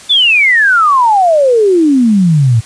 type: exponential sweep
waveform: sine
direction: down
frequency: 3581 to 107.8 Hz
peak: -5 dBFS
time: 0.09-2.61 s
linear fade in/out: 20 ms
effects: white hiss -34 dBFS RMS until 2.65 s + resampled to 22050 Hz